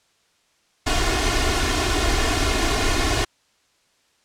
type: noise with comb filter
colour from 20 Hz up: pink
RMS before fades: -20 dBFS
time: 0.86-3.25 s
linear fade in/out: 10 ms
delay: 2.8 ms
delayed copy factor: +0.95
effects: white hiss -63 dBFS RMS until 4.24 s + low-pass 7000 Hz 12 dB/octave